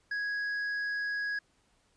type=tone with hard clipping; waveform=sine; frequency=1661.2 Hz; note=G#6; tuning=in tune; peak=-32 dBFS; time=0.11-1.39 s; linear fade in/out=5 ms; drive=4 dB; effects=pink hiss -70 dBFS RMS until 1.96 s + resampled to 22050 Hz